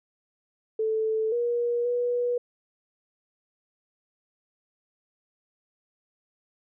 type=tone with pitch steps; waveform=sine; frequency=439.3 / 477.3 / 486.1 Hz; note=A4 / A#4 / B4; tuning=-3 / +41 / -28 cents; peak=-23 dBFS; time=0.79-2.38 s; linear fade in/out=5 ms; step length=530 ms; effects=none